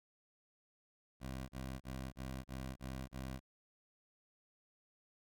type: tone bursts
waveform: 15% pulse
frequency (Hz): 65.4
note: C2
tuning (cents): 0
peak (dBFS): -36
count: 7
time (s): 1.2-3.404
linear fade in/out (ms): 50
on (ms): 290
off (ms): 29
effects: none